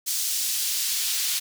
pink noise with high-pass filter sweep, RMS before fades -26 dBFS, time 0.06-1.4 s, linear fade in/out 20 ms, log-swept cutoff 5500 to 3500 Hz, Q 0.96, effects none

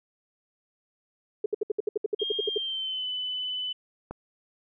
sine tone bursts, 420.6 Hz, G#4, 22 cents sharp, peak -22 dBFS, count 14, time 1.44-2.578 s, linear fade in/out 5 ms, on 20 ms, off 66 ms
sine tone with pitch glide, 3222 to 3006 Hz, G7 to F#7, +47 to +27 cents, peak -29 dBFS, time 2.19-3.73 s, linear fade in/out 10 ms, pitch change -120 cents, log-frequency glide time 2.45-3.07 s
click, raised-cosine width 1 ms, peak -22 dBFS, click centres 4.11 s
effects none

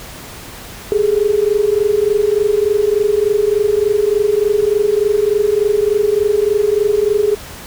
sine tone pair together, 404.5 / 427.9 Hz, G#4 / A4, -46 / -48 cents, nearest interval minor second, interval 98 cents, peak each -14 dBFS, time 0.92-7.35 s, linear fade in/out 0 ms, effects pink hiss -33 dBFS RMS until 7.66 s

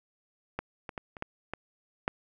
clicks, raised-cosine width 0.5 ms, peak -17 / -23 / -21 / -28 / -18 / -19 / -12 dBFS, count 7, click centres 0.59 / 0.892 / 0.978 / 1.168 / 1.224 / 1.536 / 2.079 s, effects none

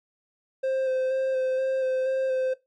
triangle tone with vibrato, 523.3 Hz, C5, in tune, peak -21 dBFS, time 0.63-2.54 s, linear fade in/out 10 ms, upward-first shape square, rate 2.1 Hz, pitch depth 15 cents each way, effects noise-tail reverb RT60 0.2 s tail -18 dB re dry + MP3 48 kbps

